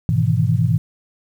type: chord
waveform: sine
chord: E major seventh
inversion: first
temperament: equal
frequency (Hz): 103.83 / 123.47 / 155.56 / 164.81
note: G#2 / B2 / D#3 / E3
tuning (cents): 0 / 0 / 0 / 0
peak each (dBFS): -19 / -18 / -22 / -20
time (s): 0.09-0.78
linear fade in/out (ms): 0
effects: 8-bit